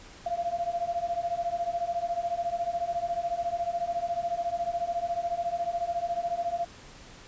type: beating tone pair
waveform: sine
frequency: 682 / 696 Hz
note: F5 / F5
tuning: -41 / -6 cents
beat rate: 14 Hz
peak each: -31 / -30 dBFS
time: 0.26-6.65 s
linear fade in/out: 5 ms
effects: pink hiss -49 dBFS RMS until 7.27 s + resampled to 16000 Hz